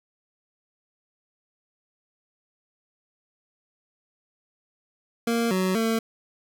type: tone with pitch steps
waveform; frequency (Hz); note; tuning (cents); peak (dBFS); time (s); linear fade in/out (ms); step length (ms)
25% pulse; 232.4 / 186.6 / 225.3; A#3 / F#3 / A3; -5 / +15 / +41; -18; 5.27-5.99; 5; 240
effects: none